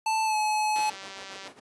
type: tone with pitch glide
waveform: square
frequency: 880 to 854.5 Hz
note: A5 to G#5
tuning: 0 to +49 cents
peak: -24 dBFS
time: 0.06-0.9 s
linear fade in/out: 5 ms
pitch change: -51 cents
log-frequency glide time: 0.25-0.36 s
type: noise with tremolo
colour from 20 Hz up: brown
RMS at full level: -34 dBFS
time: 0.75-1.6 s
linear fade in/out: 10 ms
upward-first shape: sine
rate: 7.2 Hz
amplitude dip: 80%
type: click train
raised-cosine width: 0.2 ms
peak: -24 dBFS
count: 140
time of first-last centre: 0.76-1.476 s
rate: 194 Hz
effects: high-pass 400 Hz 12 dB/octave + resampled to 24000 Hz